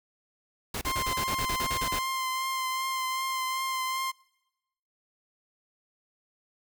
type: noise bursts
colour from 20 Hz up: pink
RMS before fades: -33 dBFS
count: 12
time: 0.74-1.99 s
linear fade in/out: 5 ms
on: 73 ms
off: 34 ms
type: tone with vibrato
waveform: sawtooth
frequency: 1046.5 Hz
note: C6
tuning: in tune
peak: -25 dBFS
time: 0.85-4.12 s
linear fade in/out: 20 ms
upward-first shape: triangle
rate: 2.6 Hz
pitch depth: 22 cents each way
effects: noise-tail reverb RT60 1.0 s tail -26 dB re dry